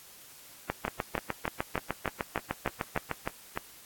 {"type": "two click trains", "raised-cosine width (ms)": 0.5, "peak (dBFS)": [-14, -13], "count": [10, 17], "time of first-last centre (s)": [[0.88, 3.575], [0.7, 3.113]], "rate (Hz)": [3.34, 6.63], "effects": ["white hiss -52 dBFS RMS until 3.85 s", "AAC 64 kbps"]}